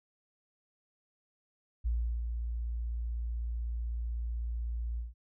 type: tone with ADSR envelope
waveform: sine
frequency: 58 Hz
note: A#1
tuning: 8 cents flat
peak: -27 dBFS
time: 1.84-5.14 s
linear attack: 22 ms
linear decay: 360 ms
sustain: -5 dB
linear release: 160 ms
effects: none